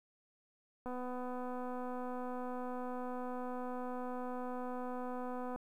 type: click train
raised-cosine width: 1 ms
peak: -30 dBFS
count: 1176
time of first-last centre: 0.86-5.56 s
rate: 250 Hz
effects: 11-bit